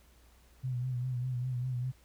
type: tone with vibrato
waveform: sine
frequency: 125.8 Hz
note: B2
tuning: 32 cents sharp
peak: -31 dBFS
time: 0.63-1.92 s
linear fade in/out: 20 ms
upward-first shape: sine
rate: 5 Hz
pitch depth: 53 cents each way
effects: added 60 Hz sine -60 dBFS peak until 2.04 s + pink hiss -65 dBFS RMS until 2.04 s